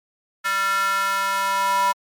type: tone with high-pass filter sweep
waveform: square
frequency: 196 Hz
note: G3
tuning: in tune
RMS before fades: -21 dBFS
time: 0.44-1.93 s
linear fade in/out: 20 ms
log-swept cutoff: 1500 to 980 Hz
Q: 4.9
effects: MP3 96 kbps